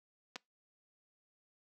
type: clicks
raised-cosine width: 0.2 ms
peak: -24 / -26 dBFS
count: 2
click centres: 0.358 / 0.362 s
effects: noise-tail reverb RT60 0.2 s tail -24 dB re dry + high-pass 200 Hz 12 dB/octave